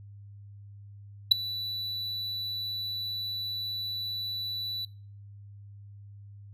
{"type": "tone with ADSR envelope", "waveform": "triangle", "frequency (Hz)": 3959, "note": "B7", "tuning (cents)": 3, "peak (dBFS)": -9, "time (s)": [1.31, 4.85], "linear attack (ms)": 9, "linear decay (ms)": 6, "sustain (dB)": -21, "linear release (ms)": 3, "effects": ["noise-tail reverb RT60 0.4 s tail -24 dB re dry", "added 101 Hz sine -45 dBFS peak until 6.53 s"]}